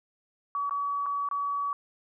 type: tone with dropouts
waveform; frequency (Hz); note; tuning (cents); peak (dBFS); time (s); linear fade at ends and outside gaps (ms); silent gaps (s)
sine; 1137; C#6; +44; -27; 0.55-1.73; 1; 0.695-0.709 / 1.06-1.064 / 1.288-1.312
effects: none